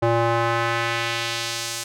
square tone with band-pass filter sweep, 116.54 Hz, A#2, in tune, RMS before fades -23 dBFS, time 0.02-1.84 s, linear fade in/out 10 ms, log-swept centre 620 to 7500 Hz, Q 1, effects none

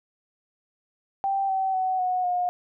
sine tone with pitch steps, 783 / 766 / 749.4 / 733.1 / 717.2 Hz, G5 / G5 / F#5 / F#5 / F5, -2 / -40 / +22 / -16 / +46 cents, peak -22 dBFS, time 1.24-2.49 s, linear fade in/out 0 ms, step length 250 ms, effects none

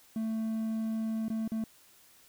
triangle tone with dropouts, 221.8 Hz, A3, 14 cents sharp, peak -28 dBFS, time 0.16-1.64 s, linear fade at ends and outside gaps 2 ms, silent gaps 1.283-1.301 / 1.478-1.518 s, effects white hiss -60 dBFS RMS until 2.28 s

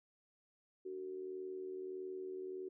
sine tone with amplitude modulation, 374.3 Hz, F#4, 20 cents sharp, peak -39 dBFS, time 0.85-2.69 s, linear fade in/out 10 ms, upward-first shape sine, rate 81.6 Hz, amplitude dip 60%, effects none

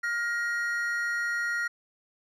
triangle tone pair together, 1414 / 1887.5 Hz, F6 / A#6, +21 / +21 cents, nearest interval perfect fourth, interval 500 cents, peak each -28 dBFS, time 0.03-1.68 s, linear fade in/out 10 ms, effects none

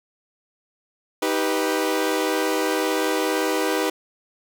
sawtooth chord, Eb augmented, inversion none, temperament equal with one note detuned, 314.2 / 392 / 493.9 Hz, Eb4 / G4 / B4, +17 / 0 / 0 cents, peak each -21 dBFS, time 1.22-3.9 s, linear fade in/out 5 ms, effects none

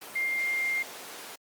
sine tone in noise, 2110 Hz, C7, 14 cents sharp, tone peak -26 dBFS, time 0.15-0.83 s, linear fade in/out 10 ms, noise pink, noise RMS -41 dBFS, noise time 0.01-1.36 s, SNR +12 dB, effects high-pass 400 Hz 12 dB/octave + Opus 32 kbps

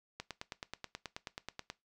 click train, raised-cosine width 0.2 ms, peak -23 dBFS, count 15, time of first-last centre 0.2-1.701 s, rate 9.33 Hz, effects noise-tail reverb RT60 0.2 s tail -19 dB re dry

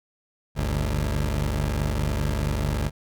20% pulse tone pair together, 50.53 / 73.42 Hz, G#1 / D2, -47 / 0 cents, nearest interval tritone, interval 647 cents, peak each -21 dBFS, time 0.55-2.91 s, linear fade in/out 50 ms, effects none

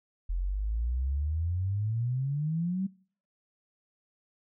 sine exponential sweep, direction up, 42 to 196 Hz, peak -27 dBFS, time 0.29-2.87 s, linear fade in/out 10 ms, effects noise-tail reverb RT60 0.5 s tail -23 dB re dry

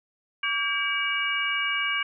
harmonic tone with a mistuned harmonic, 573 Hz, D5, 43 cents flat, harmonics 2 / 3 / 4 / 5, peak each -32 / -30 / -27 / -30 dBFS, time 0.43-2.03 s, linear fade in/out 5 ms, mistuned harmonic 3, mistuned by -120 cents, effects none

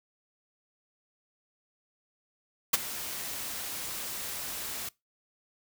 white noise with ADSR envelope, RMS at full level -21 dBFS, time 2.73-4.89 s, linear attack 9 ms, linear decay 24 ms, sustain -16 dB, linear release 5 ms, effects noise-tail reverb RT60 0.2 s tail -22 dB re dry

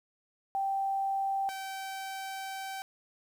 sine / sawtooth tone pair in turn, 782 / 773 Hz, G5 / G5, -4 / -24 cents, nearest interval unison, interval 20 cents, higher first, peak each -28 / -33 dBFS, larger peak first, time 0.55-1.49 / 1.49-2.82 s, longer second, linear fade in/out 0 ms, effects 10-bit

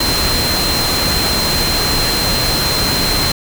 sine tone in noise, 4134 Hz, C8, 22 cents flat, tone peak -17 dBFS, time 0-3.32 s, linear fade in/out 5 ms, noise pink, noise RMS -17 dBFS, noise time 0-3.32 s, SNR -3 dB, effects none

